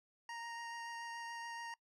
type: tone with vibrato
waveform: 25% pulse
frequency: 932.3 Hz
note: A#5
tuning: in tune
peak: -40 dBFS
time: 0.29-1.74 s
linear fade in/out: 2 ms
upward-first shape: triangle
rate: 7 Hz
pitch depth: 11 cents each way
effects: noise-tail reverb RT60 0.1 s tail -23 dB re dry + low-pass 7000 Hz 12 dB/octave